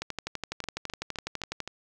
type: two click trains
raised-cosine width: 0.2 ms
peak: -15 / -19 dBFS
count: 20 / 5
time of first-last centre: 0.02-1.603 / 0.64-1.676 s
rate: 12 / 3.86 Hz
effects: none